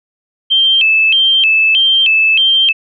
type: tone with vibrato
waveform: sine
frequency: 2875 Hz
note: F7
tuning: 50 cents sharp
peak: -7 dBFS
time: 0.5-2.73 s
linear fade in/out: 20 ms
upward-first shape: square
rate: 1.6 Hz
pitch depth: 160 cents each way
effects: none